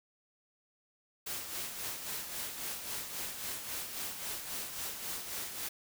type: noise with tremolo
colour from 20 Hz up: white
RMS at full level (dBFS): -38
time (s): 1.26-5.69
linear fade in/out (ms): 10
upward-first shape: sine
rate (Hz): 3.7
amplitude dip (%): 50
effects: none